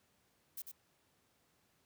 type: noise with echo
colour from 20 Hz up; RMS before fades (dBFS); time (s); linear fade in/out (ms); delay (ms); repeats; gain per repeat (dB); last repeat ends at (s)
violet; -44; 0.57-0.62; 5; 96; 1; -5; 0.716
effects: pink hiss -74 dBFS RMS until 1.85 s + high-pass 80 Hz 12 dB/octave